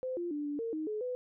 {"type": "tone with pitch steps", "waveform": "sine", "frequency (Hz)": [514, 347.6, 294.3, 290.8, 457.7, 312, 426.4, 499.8], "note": ["C5", "F4", "D4", "D4", "A#4", "D#4", "G#4", "B4"], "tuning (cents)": [-31, -8, 4, -17, -32, 5, 46, 21], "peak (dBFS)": -33, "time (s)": [0.03, 1.15], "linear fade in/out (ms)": 0, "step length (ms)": 140, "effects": []}